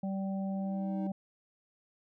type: harmonic tone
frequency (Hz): 193.7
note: G3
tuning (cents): -20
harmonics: 1 / 3 / 4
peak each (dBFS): -32 / -43 / -45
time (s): 0.03-1.12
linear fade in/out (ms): 5
type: tone with exponential growth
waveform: triangle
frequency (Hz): 312.8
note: D#4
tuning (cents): +9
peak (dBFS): -35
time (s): 0.05-1.07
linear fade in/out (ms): 2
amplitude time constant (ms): 220
effects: none